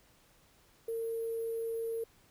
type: tone with sample-and-hold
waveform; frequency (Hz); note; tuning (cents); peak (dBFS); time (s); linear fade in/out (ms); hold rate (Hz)
sine; 455.6; A#4; -40; -33; 0.88-2.04; 5; 11025
effects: pink hiss -65 dBFS RMS until 2.3 s